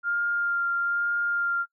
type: tone with vibrato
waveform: sine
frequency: 1400 Hz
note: F6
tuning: 4 cents sharp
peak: -23 dBFS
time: 0.03-1.66 s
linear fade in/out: 50 ms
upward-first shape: sine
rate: 1.1 Hz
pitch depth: 12 cents each way
effects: noise-tail reverb RT60 0.1 s tail -22 dB re dry